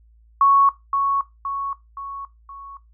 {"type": "tone with echo", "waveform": "sine", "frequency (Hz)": 1108.7, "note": "C#6", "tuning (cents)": 0, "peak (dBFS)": -11, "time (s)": [0.41, 0.69], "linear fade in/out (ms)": 2, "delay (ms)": 520, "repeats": 4, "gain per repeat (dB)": -6, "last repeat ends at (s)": 2.77, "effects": ["noise-tail reverb RT60 0.2 s tail -18 dB re dry", "added 56 Hz sine -50 dBFS peak until 2.93 s"]}